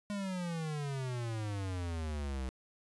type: exponential sweep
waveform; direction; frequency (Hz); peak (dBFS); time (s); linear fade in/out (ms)
square; down; 207.7 to 63.1; -36; 0.1-2.49; 0
effects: resampled to 24000 Hz + 11-bit